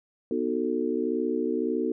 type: chord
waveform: sine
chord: B dominant seventh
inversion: none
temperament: just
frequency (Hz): 246.9 / 308.7 / 370.4 / 444.5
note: B3 / D#4 / F#4 / A4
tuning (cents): 0 / -14 / +2 / +18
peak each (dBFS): -30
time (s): 0.31-1.92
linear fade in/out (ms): 2
effects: none